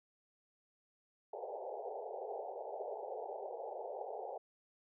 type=band-pass noise; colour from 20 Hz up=pink; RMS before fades=-44 dBFS; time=1.33-4.38 s; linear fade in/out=5 ms; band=400 to 860 Hz; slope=96 dB/octave; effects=none